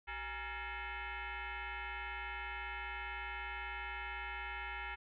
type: tone with frequency modulation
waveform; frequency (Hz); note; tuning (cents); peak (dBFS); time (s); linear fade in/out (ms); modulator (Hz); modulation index
sine; 382.4; G4; -43; -40; 0.07-4.96; 20; 441; 5.2
effects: none